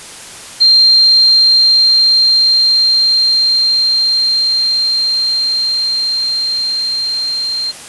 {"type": "tone with level ramp", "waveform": "sine", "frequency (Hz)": 4179, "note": "C8", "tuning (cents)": -3, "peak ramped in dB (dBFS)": [-4, -15], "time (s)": [0.6, 7.72], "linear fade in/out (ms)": 20, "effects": ["white hiss -31 dBFS RMS until 7.88 s", "resampled to 24000 Hz"]}